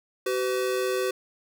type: tone pair together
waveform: square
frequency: 380 / 505 Hz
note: F#4 / B4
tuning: +46 / +39 cents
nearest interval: perfect fourth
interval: 493 cents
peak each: -27 / -29 dBFS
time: 0.26-1.11 s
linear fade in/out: 5 ms
effects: none